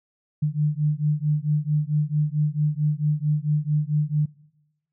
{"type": "beating tone pair", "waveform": "sine", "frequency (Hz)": [148.1, 152.6], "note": ["D3", "D#3"], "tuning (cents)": [15, -33], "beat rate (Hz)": 4.5, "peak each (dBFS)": -23, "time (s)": [0.42, 4.26], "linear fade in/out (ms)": 10, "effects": ["noise-tail reverb RT60 1.0 s tail -24 dB re dry"]}